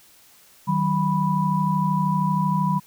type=tone cluster; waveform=sine; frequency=156.3 / 189.2 / 986 Hz; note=D#3 / F#3 / B5; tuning=+8 / +39 / -3 cents; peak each=-23 dBFS; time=0.67-2.8 s; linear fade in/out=20 ms; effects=white hiss -53 dBFS RMS until 2.86 s